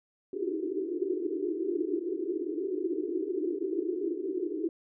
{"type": "band-pass noise", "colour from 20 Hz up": "pink", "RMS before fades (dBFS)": -32, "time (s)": [0.33, 4.69], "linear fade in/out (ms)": 2, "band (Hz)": [310, 410], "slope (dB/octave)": 96, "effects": []}